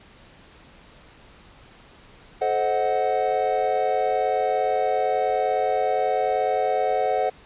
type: chord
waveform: triangle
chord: A diminished seventh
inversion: none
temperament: equal with one note detuned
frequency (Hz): 433.4 / 523.3 / 622.3 / 740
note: A4 / C5 / Eb5 / Gb5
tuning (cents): -26 / 0 / 0 / 0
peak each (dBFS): -25 / -24 / -26 / -21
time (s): 2.41-7.3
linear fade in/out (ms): 10
effects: pink hiss -50 dBFS RMS until 7.45 s + resampled to 8000 Hz